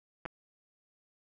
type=clicks; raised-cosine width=0.5 ms; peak=-24 dBFS; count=2; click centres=0.254 / 0.26 s; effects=none

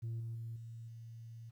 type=tone with level steps; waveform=sine; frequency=114.7 Hz; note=A#2; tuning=28 cents flat; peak=-35 / -38 / -40 / -45 / -47 dBFS; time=0.02-1.51 s; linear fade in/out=20 ms; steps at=0.2 / 0.35 / 0.56 / 0.88 s; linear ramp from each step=2 ms; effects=tanh soft clip ceiling -36 dBFS + 12-bit

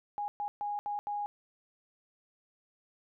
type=tone bursts at uneven times; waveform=sine; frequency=824 Hz; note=G#5; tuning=14 cents flat; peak=-32 dBFS; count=5; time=0.18-0.28 / 0.4-0.48 / 0.61-0.79 / 0.86-0.99 / 1.07-1.26 s; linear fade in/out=0 ms; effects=none

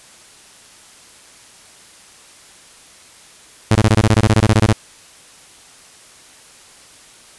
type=tone bursts; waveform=sawtooth; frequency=109 Hz; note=A2; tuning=16 cents flat; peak=-5 dBFS; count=16; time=3.71-4.726 s; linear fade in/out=0 ms; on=41 ms; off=24 ms; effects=white hiss -44 dBFS RMS until 7.38 s + resampled to 24000 Hz

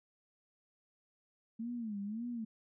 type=tone with vibrato; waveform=sine; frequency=220 Hz; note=A3; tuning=in tune; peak=-37 dBFS; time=1.59-2.45 s; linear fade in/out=10 ms; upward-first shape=sine; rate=1.8 Hz; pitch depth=170 cents each way; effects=none

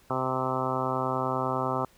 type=harmonic tone; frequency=130 Hz; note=C3; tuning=11 cents flat; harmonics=1 / 2 / 3 / 4 / 5 / 6 / 7 / 8 / 9 / 10; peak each=-35 / -35 / -35 / -35 / -35 / -35 / -35 / -35 / -35 / -35 dBFS; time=0.1-1.85 s; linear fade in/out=2 ms; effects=pink hiss -60 dBFS RMS until 1.97 s

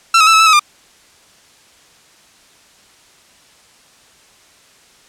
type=tone with pitch steps; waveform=sawtooth; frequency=1343 / 1273 / 1325 / 1298 / 1318 / 1278 / 1199 Hz; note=E6 / D#6 / E6 / E6 / E6 / D#6 / D6; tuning=+32 / +39 / +9 / -27 / -1 / +46 / +36 cents; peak=-3 dBFS; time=0.14-0.595 s; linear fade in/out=5 ms; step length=65 ms; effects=white hiss -48 dBFS RMS until 5.08 s + low-pass 8000 Hz 12 dB/octave

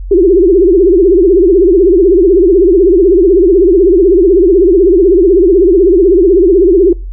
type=tone with vibrato; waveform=sine; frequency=365.6 Hz; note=F#4; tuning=21 cents flat; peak=-3 dBFS; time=0.11-6.93 s; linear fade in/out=5 ms; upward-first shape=triangle; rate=16 Hz; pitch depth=220 cents each way; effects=noise-tail reverb RT60 0.3 s tail -23 dB re dry + added 45 Hz sine -19 dBFS peak until 7.12 s

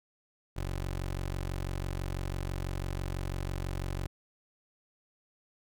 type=tone; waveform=20% pulse; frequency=46.05 Hz; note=F#1; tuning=7 cents flat; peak=-28 dBFS; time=0.56-4.07 s; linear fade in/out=10 ms; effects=none

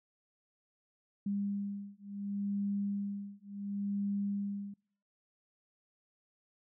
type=beating tone pair; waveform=sine; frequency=200.7 / 201.4 Hz; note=G3 / G3; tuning=+41 / +47 cents; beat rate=0.7 Hz; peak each=-37 / -37 dBFS; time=1.26-4.74 s; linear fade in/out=5 ms; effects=noise-tail reverb RT60 0.6 s tail -26 dB re dry

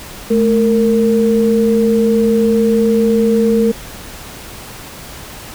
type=tone pair together; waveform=sine; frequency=217 / 460.3 Hz; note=A3 / A#4; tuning=-24 / -22 cents; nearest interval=octave + minor second; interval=1302 cents; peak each=-12 dBFS; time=0.3-3.72 s; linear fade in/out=10 ms; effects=pink hiss -32 dBFS RMS until 5.54 s

